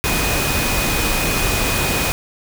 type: tone in noise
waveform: sine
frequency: 2489 Hz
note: D#7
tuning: in tune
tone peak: -25 dBFS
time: 0.04-2.12 s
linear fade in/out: 0 ms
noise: pink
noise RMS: -19 dBFS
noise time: 0.04-2.12 s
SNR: -9 dB
effects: none